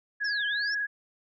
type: tone with vibrato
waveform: sine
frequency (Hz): 1661.2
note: G#6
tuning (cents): 0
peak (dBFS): -27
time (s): 0.2-0.87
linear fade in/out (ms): 20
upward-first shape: triangle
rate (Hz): 20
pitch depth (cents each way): 42
type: linear two-way sweep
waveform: sine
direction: down then up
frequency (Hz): 5560 to 2991 to 5560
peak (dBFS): -33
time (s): 0.24-0.75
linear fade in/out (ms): 10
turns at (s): 0.46
effects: none